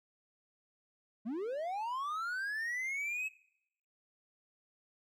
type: linear sweep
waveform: triangle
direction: up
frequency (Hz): 201.7 to 2600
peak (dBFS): -33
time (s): 1.25-3.29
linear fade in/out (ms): 20
effects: noise-tail reverb RT60 0.8 s tail -22 dB re dry

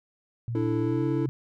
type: tone with pitch glide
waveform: sine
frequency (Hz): 116.8 to 132.63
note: A#2 to C3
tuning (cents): +4 to +24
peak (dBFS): -28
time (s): 0.48-1.29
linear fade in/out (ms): 0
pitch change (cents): +220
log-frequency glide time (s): 0.83-1.05
type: chord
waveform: triangle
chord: D suspended second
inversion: none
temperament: equal with one note detuned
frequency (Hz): 293.7 / 330.8 / 440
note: D4 / E4 / A4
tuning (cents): 0 / +6 / 0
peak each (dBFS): -28 / -25 / -31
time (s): 0.55-1.26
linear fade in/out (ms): 2
effects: none

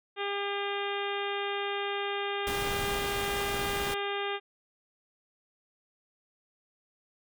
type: harmonic tone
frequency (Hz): 402.2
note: G4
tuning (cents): +44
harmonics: 1 / 2 / 3 / 4 / 5 / 6 / 7 / 8 / 9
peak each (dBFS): -34 / -37 / -39 / -40 / -41 / -42 / -42 / -43 / -44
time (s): 0.16-4.4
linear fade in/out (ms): 50
type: noise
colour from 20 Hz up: pink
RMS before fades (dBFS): -36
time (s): 2.47-3.94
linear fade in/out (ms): 0
effects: none

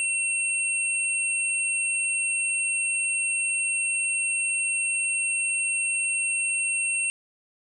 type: tone pair together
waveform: sine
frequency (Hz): 2711 / 8607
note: E7 / C9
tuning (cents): +48 / +48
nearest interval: octave + minor sixth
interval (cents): 2000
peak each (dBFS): -25 / -27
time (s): 0-7.1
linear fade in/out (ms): 0
effects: 10-bit

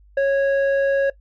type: tone with low-pass filter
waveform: square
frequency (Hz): 551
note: C#5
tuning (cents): -11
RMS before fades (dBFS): -18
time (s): 0.17-1.1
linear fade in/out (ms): 5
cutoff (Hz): 1300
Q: 1.8
effects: noise-tail reverb RT60 0.1 s tail -19 dB re dry + added 50 Hz sine -48 dBFS peak until 1.2 s

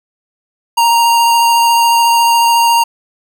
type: tone with vibrato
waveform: square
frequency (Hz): 932.3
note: A#5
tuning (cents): 0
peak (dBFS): -8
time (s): 0.77-2.84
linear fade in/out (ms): 10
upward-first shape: sine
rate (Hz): 14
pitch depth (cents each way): 11
effects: none

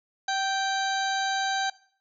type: harmonic tone with a mistuned harmonic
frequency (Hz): 784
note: G5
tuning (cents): 0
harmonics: 1 / 2 / 3 / 4 / 5 / 6 / 8 / 9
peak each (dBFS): -27 / -30 / -44 / -41 / -34 / -39 / -39 / -48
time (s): 0.28-1.7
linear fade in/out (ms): 5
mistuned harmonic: 1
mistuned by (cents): -25
effects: noise-tail reverb RT60 0.5 s tail -19 dB re dry

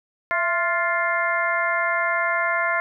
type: harmonic tone with a mistuned harmonic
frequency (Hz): 350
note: F4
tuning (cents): +4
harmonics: 2 / 3 / 4 / 5 / 6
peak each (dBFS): -26 / -26 / -26 / -26 / -26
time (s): 0.31-2.8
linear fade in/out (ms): 0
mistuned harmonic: 2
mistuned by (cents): -74
effects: none

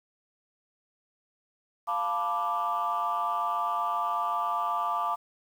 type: chord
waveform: sine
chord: B half-diminished seventh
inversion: second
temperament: equal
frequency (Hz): 698.5 / 880 / 987.8 / 1174.7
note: F5 / A5 / B5 / D6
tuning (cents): 0 / 0 / 0 / 0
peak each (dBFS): -32 / -32 / -33 / -28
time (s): 1.87-5.16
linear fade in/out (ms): 20
effects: tanh soft clip ceiling -20 dBFS + 9-bit

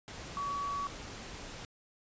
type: tone in noise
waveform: sine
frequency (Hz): 1132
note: C#6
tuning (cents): +36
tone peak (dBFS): -33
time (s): 0.37-0.87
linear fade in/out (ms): 0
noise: pink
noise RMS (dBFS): -45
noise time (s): 0.08-1.65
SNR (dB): +9
effects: resampled to 16000 Hz

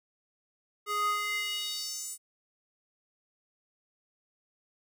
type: tone with high-pass filter sweep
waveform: square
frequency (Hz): 415.1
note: G#4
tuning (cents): -1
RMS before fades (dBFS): -33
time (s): 0.86-2.18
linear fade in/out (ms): 50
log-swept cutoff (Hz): 840 to 9000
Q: 3.5
effects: none

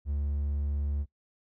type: tone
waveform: triangle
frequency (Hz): 72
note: D2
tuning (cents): -34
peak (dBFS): -26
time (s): 0.05-1.06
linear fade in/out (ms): 50
effects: noise-tail reverb RT60 0.1 s tail -20 dB re dry

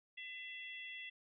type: harmonic tone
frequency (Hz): 673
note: E5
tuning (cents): +36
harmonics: 3 / 4 / 5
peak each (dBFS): -49 / -49 / -53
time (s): 0.17-1.1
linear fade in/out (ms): 10
effects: none

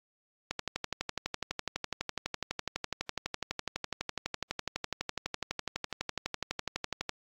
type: click train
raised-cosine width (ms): 0.2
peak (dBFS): -15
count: 80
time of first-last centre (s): 0.51-7.093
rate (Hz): 12
effects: AAC 48 kbps

